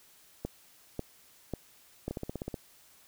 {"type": "two click trains", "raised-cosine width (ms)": 2, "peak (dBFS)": [-20, -22], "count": [4, 8], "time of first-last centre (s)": [[0.45, 2.08], [2.11, 2.542]], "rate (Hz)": [1.84, 16.2], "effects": ["white hiss -60 dBFS RMS until 3.07 s"]}